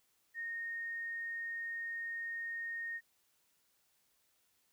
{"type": "tone", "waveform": "sine", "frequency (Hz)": 1850, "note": "A#6", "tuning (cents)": -14, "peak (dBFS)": -38, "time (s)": [0.34, 3.01], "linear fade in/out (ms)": 50, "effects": ["white hiss -75 dBFS RMS until 4.72 s"]}